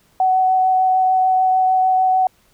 sine tone with vibrato, 749 Hz, F#5, 21 cents sharp, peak -12 dBFS, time 0.2-2.27 s, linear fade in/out 2 ms, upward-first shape sine, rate 6.7 Hz, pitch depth 9 cents each way, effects pink hiss -57 dBFS RMS until 2.53 s

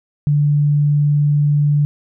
sine tone, 146.5 Hz, D3, 4 cents flat, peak -11 dBFS, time 0.27-1.85 s, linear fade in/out 0 ms, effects none

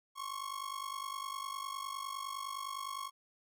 45% pulse ring-modulated tone, 1093 Hz, C#6, 25 cents flat, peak -36 dBFS, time 0.15-3.11 s, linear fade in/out 50 ms, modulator 24.9 Hz, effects none

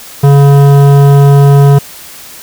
sine tone with hard clipping, 140.9 Hz, C#3, 29 cents sharp, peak -3 dBFS, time 0.23-1.79 s, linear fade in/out 10 ms, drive 14 dB, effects white hiss -30 dBFS RMS until 2.42 s

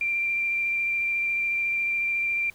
sine tone with vibrato, 2368 Hz, D7, 14 cents sharp, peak -23 dBFS, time 0.01-2.5 s, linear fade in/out 2 ms, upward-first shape square, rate 14 Hz, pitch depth 9 cents each way, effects pink hiss -54 dBFS RMS until 2.54 s

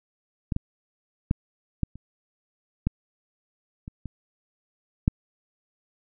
clicks, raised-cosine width 5 ms, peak -13 / -13 / -9 / -11 / -29 / -10 / -24 / -22 / -6 dBFS, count 9, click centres 0.522 / 0.564 / 1.311 / 1.833 / 1.956 / 2.87 / 3.879 / 4.057 / 5.079 s, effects none

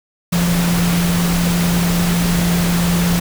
sine tone in noise, 173.1 Hz, F3, 15 cents flat, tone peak -14 dBFS, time 0.32-3.2 s, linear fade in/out 10 ms, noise pink, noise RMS -21 dBFS, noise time 0.32-3.2 s, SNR +4 dB, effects none

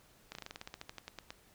slowing click train, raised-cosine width 0.2 ms, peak -26 dBFS, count 16, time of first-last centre 0.32-1.305 s, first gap 31 ms, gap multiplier 1.1, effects pink hiss -64 dBFS RMS until 1.54 s

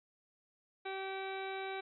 harmonic tone, 385.2 Hz, G4, 30 cents flat, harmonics 1 / 2 / 3 / 4 / 5 / 6 / 7 / 8 / 9 / 10, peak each -42 / -43 / -52 / -48 / -56 / -47 / -58 / -60 / -61 / -52 dBFS, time 0.85-1.81 s, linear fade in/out 10 ms, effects none

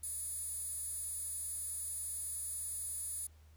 15% pulse tone with high-pass filter, 430.9 Hz, A4, 36 cents flat, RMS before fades -41 dBFS, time 0.03-3.27 s, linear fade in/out 5 ms, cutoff 10000 Hz, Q 6.4, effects added 77 Hz sine -57 dBFS peak until 3.56 s + pink hiss -70 dBFS RMS until 3.56 s

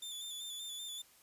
sawtooth tone with vibrato, 3520 Hz, A7, in tune, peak -39 dBFS, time 0.02-1.02 s, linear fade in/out 5 ms, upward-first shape square, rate 5.2 Hz, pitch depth 32 cents each way, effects white hiss -64 dBFS RMS until 1.22 s + resampled to 32000 Hz

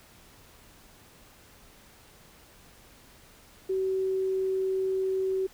sine tone, 380 Hz, F#4, 46 cents sharp, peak -25 dBFS, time 3.69-5.47 s, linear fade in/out 10 ms, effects pink hiss -55 dBFS RMS until 5.53 s

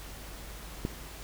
click, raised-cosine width 3 ms, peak -17 dBFS, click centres 0.851 s, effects added 50 Hz sine -45 dBFS peak until 1.23 s + pink hiss -46 dBFS RMS until 1.23 s

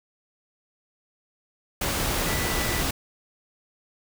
sine tone in noise, 1975.5 Hz, B6, in tune, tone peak -34 dBFS, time 2.26-2.82 s, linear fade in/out 5 ms, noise pink, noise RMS -26 dBFS, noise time 1.81-2.91 s, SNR -11 dB, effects none

